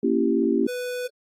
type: chord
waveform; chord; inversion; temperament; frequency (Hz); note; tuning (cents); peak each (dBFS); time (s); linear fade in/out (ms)
sine; A# diminished seventh; none; equal with one note detuned; 233.1 / 277.2 / 335.4 / 392; A#3 / C#4 / E4 / G4; 0 / 0 / +30 / 0; -24; 0.03-0.67; 5
type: tone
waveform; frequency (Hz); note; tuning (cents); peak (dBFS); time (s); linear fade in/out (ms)
square; 495.4; B4; +5; -28; 0.67-1.08; 20
effects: AAC 48 kbps